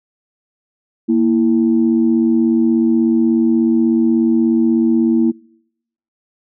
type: tone pair together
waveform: sine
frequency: 233.1 / 329.6 Hz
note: A#3 / E4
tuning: 0 / 0 cents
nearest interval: tritone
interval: 600 cents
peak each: -12 / -14 dBFS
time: 1.08-5.32 s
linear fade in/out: 20 ms
effects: noise-tail reverb RT60 0.8 s tail -26 dB re dry + tanh soft clip ceiling -3 dBFS